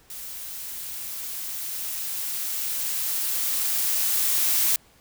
blue noise with level ramp, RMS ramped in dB -37 to -21 dBFS, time 0.1-4.76 s, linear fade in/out 2 ms, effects pink hiss -57 dBFS RMS until 5 s

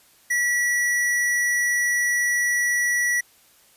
square tone, 1942 Hz, B6, 30 cents flat, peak -20 dBFS, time 0.3-3.21 s, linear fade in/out 10 ms, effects white hiss -56 dBFS RMS until 3.76 s + resampled to 32000 Hz

